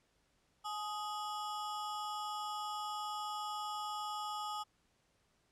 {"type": "ring-modulated tone", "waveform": "square", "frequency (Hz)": 1046.5, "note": "C6", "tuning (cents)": 0, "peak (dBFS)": -36, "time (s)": [0.64, 4.64], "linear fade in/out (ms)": 20, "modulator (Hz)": 201, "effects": ["pink hiss -75 dBFS RMS until 5.51 s", "low-pass 9000 Hz 12 dB/octave"]}